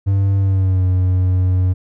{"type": "tone with pitch glide", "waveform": "triangle", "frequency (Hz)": [98, 91.97], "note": ["G2", "F#2"], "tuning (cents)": [0, -10], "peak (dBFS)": -10, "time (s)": [0.06, 1.74], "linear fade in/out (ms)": 20, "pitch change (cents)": -110, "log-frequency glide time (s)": [0.38, 0.85], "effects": []}